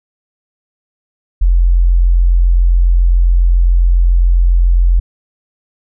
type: tone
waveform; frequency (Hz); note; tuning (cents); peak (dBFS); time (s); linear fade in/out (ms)
sine; 43.65; F1; 0; -6; 1.41-5; 10
effects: none